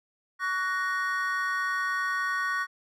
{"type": "chord", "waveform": "triangle", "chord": "F# major", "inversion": "second", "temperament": "equal with one note detuned", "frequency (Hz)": [1127.5, 1480, 1864.7], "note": ["C#6", "F#6", "A#6"], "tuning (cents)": [29, 0, 0], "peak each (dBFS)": -29, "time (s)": [0.39, 2.67], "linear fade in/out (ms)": 50, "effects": []}